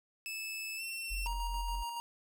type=tone with pitch glide; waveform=sawtooth; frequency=2616 to 2704 Hz; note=E7 to E7; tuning=-14 to +43 cents; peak=-35 dBFS; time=0.26-1.27 s; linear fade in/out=0 ms; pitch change=+57 cents; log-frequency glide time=0.77-0.82 s
type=tone; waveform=sine; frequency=44.77 Hz; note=F1; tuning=44 cents sharp; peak=-35 dBFS; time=1.1-1.84 s; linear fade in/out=20 ms
type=tone with tremolo; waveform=square; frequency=940 Hz; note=A#5; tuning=14 cents sharp; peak=-37 dBFS; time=1.26-2 s; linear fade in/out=0 ms; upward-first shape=square; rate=7.1 Hz; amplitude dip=30%
effects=none